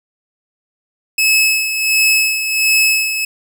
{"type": "tone with tremolo", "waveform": "sawtooth", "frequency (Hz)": 2589, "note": "E7", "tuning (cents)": -32, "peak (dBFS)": -6, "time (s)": [1.18, 3.25], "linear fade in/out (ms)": 5, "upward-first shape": "sine", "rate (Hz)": 1.4, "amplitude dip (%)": 60, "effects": []}